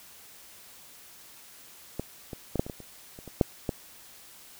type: clicks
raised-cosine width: 2 ms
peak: -17 / -23 / -16 / -10 / -25 / -22 / -30 / -30 / -28 / -6 / -14 dBFS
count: 11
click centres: 1.996 / 2.332 / 2.557 / 2.595 / 2.665 / 2.698 / 2.803 / 3.189 / 3.277 / 3.412 / 3.692 s
effects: white hiss -51 dBFS RMS until 4.59 s